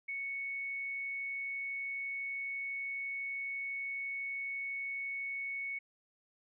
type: tone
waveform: sine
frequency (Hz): 2217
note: C#7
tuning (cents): 0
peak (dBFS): -36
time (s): 0.08-5.79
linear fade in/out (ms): 10
effects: none